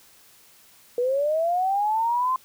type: linear sweep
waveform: sine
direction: up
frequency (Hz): 476.3 to 1048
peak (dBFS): -20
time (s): 0.98-2.36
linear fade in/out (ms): 2
effects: white hiss -54 dBFS RMS until 2.44 s